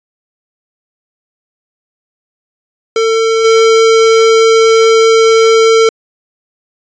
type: tone with level steps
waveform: square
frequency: 449.2 Hz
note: A4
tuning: 36 cents sharp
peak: -9 / -5 dBFS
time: 2.96-5.89 s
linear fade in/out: 2 ms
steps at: 3.44 s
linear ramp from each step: 10 ms
effects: resampled to 16000 Hz